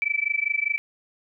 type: tone with amplitude modulation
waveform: sine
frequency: 2314 Hz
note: D7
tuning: 26 cents flat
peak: -18 dBFS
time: 0.02-0.78 s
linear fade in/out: 0 ms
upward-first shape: sine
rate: 25 Hz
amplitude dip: 95%
effects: none